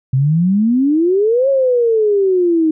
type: exponential two-way sweep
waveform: sine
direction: up then down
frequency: 126.9 to 554 to 310.2 Hz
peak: -10 dBFS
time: 0.13-2.71 s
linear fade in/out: 5 ms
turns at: 1.49 s
effects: none